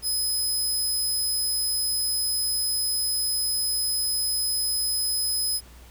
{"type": "tone", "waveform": "20% pulse", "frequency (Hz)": 5060, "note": "D#8", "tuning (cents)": 28, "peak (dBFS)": -18, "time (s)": [0.02, 5.61], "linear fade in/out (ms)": 50, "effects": ["added 60 Hz sine -47 dBFS peak until 5.9 s", "pink hiss -52 dBFS RMS until 5.9 s"]}